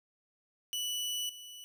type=tone with level steps; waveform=sawtooth; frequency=2960 Hz; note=F#7; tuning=in tune; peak=-30 / -43 dBFS; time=0.73-1.64 s; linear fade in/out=0 ms; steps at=1.29 s; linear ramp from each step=5 ms; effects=none